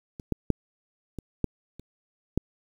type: clicks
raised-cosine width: 3 ms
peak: -26 / -12 / -8 / -22 / -11 / -30 / -10 dBFS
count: 7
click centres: 0.198 / 0.323 / 0.503 / 1.187 / 1.443 / 1.796 / 2.376 s
effects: 8-bit